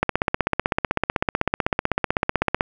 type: click train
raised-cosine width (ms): 0.5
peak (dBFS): -3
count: 42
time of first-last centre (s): 0.03-2.609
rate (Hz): 15.9
effects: none